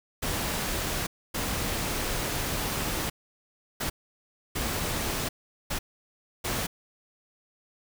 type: noise bursts at uneven times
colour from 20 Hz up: pink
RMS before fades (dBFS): -30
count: 6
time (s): 0.22-1.07 / 1.34-3.1 / 3.8-3.9 / 4.55-5.29 / 5.7-5.79 / 6.44-6.67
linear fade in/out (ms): 10
effects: none